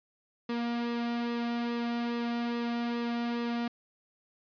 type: tone with flanger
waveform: sawtooth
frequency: 236.6 Hz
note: A#3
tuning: 26 cents sharp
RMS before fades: -32 dBFS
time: 0.49-3.68 s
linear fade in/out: 5 ms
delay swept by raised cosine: 1.3 to 2.4 ms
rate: 2.4 Hz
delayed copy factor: -0.55
effects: resampled to 11025 Hz